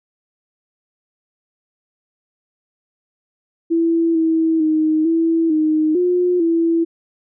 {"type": "tone with pitch steps", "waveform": "sine", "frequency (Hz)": [332, 323.6, 312.2, 328.8, 310.5, 357.5, 332.3], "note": ["E4", "E4", "D#4", "E4", "D#4", "F4", "E4"], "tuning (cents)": [12, -32, 6, -4, -3, 41, 14], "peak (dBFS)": -13, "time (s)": [3.7, 6.85], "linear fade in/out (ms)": 20, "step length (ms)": 450, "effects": []}